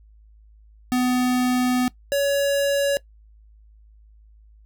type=tone pair in turn; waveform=square; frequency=250.5 / 562.4 Hz; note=B3 / C#5; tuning=+25 / +25 cents; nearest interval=octave + major second; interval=1400 cents; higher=second; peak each=-19 dBFS; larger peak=neither; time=0.92-1.88 / 2.12-2.97 s; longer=first; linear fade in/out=0 ms; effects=noise-tail reverb RT60 0.1 s tail -20 dB re dry + added 53 Hz sine -48 dBFS peak until 4.65 s